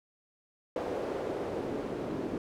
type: noise with band-pass filter sweep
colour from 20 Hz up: pink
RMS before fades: -35 dBFS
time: 0.76-2.38 s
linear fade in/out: 2 ms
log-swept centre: 510 to 320 Hz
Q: 2.1
effects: none